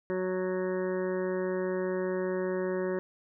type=harmonic tone; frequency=185 Hz; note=F#3; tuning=in tune; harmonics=1 / 2 / 3 / 5 / 6 / 7 / 8 / 9 / 10; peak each=-36 / -30 / -35 / -45 / -46 / -53 / -48 / -47 / -46 dBFS; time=0.1-2.99 s; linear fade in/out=0 ms; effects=none